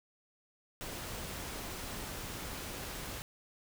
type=noise; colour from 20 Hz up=pink; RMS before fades=-42 dBFS; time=0.81-3.22 s; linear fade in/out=0 ms; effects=none